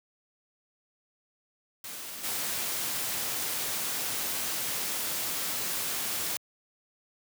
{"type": "noise with level steps", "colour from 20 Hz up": "white", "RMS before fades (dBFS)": [-40, -32], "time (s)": [1.84, 6.37], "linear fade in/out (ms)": 2, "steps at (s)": 2.23, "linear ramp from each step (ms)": 20, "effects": ["high-pass 100 Hz 12 dB/octave"]}